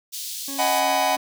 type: high-pass noise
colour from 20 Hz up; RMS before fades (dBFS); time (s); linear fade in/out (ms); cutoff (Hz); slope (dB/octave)
pink; -32; 0.12-0.81; 20; 3700; 24
type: tone with tremolo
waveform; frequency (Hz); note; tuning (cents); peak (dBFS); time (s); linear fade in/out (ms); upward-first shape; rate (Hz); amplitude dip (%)
40% pulse; 275.6; C#4; -10; -31; 0.48-1.17; 2; triangle; 3; 40
type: chord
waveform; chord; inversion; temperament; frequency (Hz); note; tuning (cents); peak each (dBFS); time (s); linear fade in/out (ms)
45% pulse; G# minor seventh; second; just; 623 / 747.5 / 830.6 / 996.7; D#5 / F#5 / G#5 / B5; +2 / +17 / 0 / +16; -26 / -22 / -26 / -26; 0.58-1.17; 20
effects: none